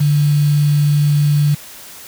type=tone with quantisation; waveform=sine; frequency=146.83 Hz; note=D3; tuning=in tune; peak=-10 dBFS; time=0-1.55 s; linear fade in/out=10 ms; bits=5; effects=white hiss -36 dBFS RMS until 2.07 s